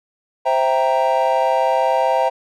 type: chord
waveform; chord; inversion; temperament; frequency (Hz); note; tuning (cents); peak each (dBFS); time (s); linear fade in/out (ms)
triangle; C dominant seventh; none; equal; 523.3 / 659.3 / 784 / 932.3; C5 / E5 / G5 / Bb5; 0 / 0 / 0 / 0; -18; 0.45-2.3; 20
effects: none